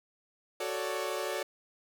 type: chord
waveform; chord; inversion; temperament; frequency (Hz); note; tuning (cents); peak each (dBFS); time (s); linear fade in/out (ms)
sawtooth; D major seventh; first; equal; 370 / 440 / 554.4 / 587.3; F#4 / A4 / C#5 / D5; 0 / 0 / 0 / 0; -34; 0.6-1.43; 5
effects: none